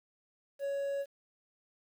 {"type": "tone with quantisation", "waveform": "triangle", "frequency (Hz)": 558, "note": "C#5", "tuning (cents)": 11, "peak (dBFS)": -30, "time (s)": [0.59, 1.06], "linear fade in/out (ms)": 50, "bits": 10, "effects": []}